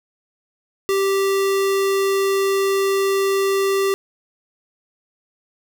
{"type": "tone", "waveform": "square", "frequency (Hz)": 391.1, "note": "G4", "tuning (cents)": -4, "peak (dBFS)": -17, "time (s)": [0.89, 3.94], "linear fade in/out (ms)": 0, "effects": []}